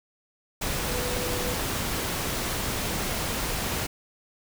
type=tone in noise; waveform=sine; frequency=493.9 Hz; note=B4; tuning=in tune; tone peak=-33 dBFS; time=0.88-1.54 s; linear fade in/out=10 ms; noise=pink; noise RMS=-29 dBFS; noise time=0.61-3.87 s; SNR=-7 dB; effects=none